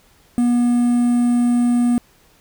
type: tone with quantisation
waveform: triangle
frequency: 241.3 Hz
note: B3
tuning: 40 cents flat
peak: -11 dBFS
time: 0.38-1.98 s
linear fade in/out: 0 ms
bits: 6
effects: pink hiss -54 dBFS RMS until 2.4 s